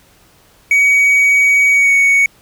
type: tone with pitch glide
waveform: triangle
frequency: 2258 to 2229 Hz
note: C#7 to C#7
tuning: +31 to +9 cents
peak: -6 dBFS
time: 0.71-2.26 s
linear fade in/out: 2 ms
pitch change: -22 cents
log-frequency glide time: 1.74-1.92 s
effects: pink hiss -49 dBFS RMS until 2.41 s